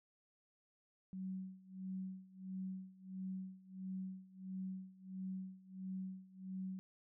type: tone with tremolo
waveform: sine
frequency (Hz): 188.3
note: F#3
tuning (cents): +31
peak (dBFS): -40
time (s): 1.13-6.79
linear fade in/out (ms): 0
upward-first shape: sine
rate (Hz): 1.5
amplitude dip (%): 90
effects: none